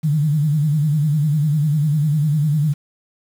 sine tone with vibrato, 150 Hz, D3, 37 cents sharp, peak -14 dBFS, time 0.03-2.74 s, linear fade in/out 20 ms, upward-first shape sine, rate 10 Hz, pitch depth 100 cents each way, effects 7-bit

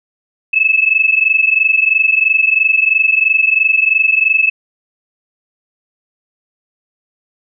sine tone pair together, 2593 / 2616 Hz, E7 / E7, -29 / -14 cents, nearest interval unison, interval 15 cents, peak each -12 dBFS, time 0.53-4.5 s, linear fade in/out 10 ms, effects none

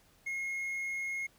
triangle tone, 2156 Hz, C#7, 49 cents flat, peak -32 dBFS, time 0.26-1.27 s, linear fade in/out 10 ms, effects pink hiss -65 dBFS RMS until 1.38 s

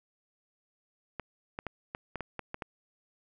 clicks, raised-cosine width 0.5 ms, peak -21 dBFS, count 9, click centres 1.197 / 1.589 / 1.667 / 1.949 / 2.157 / 2.207 / 2.393 / 2.544 / 2.622 s, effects none

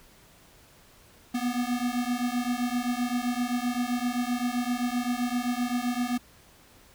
square beating tone pair, 241 / 248.7 Hz, B3 / B3, -42 / +12 cents, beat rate 7.7 Hz, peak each -30 dBFS, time 1.34-6.18 s, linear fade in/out 10 ms, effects pink hiss -56 dBFS RMS until 6.94 s

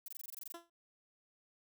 violet noise bursts, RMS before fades -46 dBFS, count 11, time 0.06-0.522 s, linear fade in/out 2 ms, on 22 ms, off 22 ms
15% pulse tone with exponential decay, 340 Hz, F4, 46 cents flat, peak -37 dBFS, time 0.54-0.7 s, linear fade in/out 5 ms, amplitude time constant 34 ms
effects none

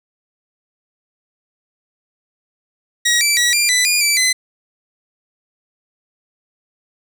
15% pulse tone with pitch steps, 1903 / 2328 / 1927 / 2387 / 1993 / 2429 / 2324 / 2030 Hz, A#6 / D7 / B6 / D7 / B6 / D#7 / D7 / B6, +35 / -16 / -43 / +28 / +15 / -42 / -19 / +47 cents, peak -6 dBFS, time 3.05-4.33 s, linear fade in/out 10 ms, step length 160 ms, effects none

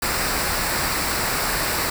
pink noise with comb filter, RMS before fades -23 dBFS, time 0.02-1.9 s, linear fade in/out 5 ms, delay 0.31 ms, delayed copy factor -0.55, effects none

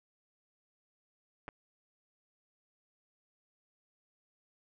clicks, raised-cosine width 0.5 ms, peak -28 dBFS, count 2, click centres 1.481 / 1.488 s, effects none

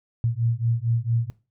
sine beating tone pair, 114.2 / 118.6 Hz, A#2 / A#2, -35 / +30 cents, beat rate 4.4 Hz, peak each -24 dBFS, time 0.24-1.3 s, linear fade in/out 0 ms, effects noise-tail reverb RT60 0.3 s tail -19 dB re dry

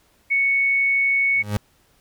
sine tone, 2217 Hz, C#7, in tune, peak -16 dBFS, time 0.3-1.43 s, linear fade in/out 20 ms
30% pulse tone with exponential growth, 103.83 Hz, G#2, in tune, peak -15 dBFS, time 1.32-1.57 s, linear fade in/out 0 ms, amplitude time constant 54 ms
effects pink hiss -60 dBFS RMS until 2 s

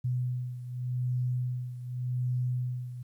sine beating tone pair, 124.7 / 125.56 Hz, B2 / B2, +17 / +29 cents, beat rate 0.86 Hz, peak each -30 / -35 dBFS, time 0.04-3.03 s, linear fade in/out 10 ms, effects 11-bit

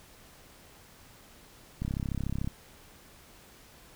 click train, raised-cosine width 5 ms, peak -20 dBFS, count 23, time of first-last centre 1.82-2.475 s, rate 33.6 Hz, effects pink hiss -55 dBFS RMS until 3.95 s

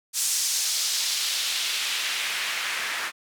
white noise with band-pass filter sweep, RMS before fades -27 dBFS, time 0.13-3.12 s, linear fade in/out 50 ms, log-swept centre 7100 to 1600 Hz, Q 1.3, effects none

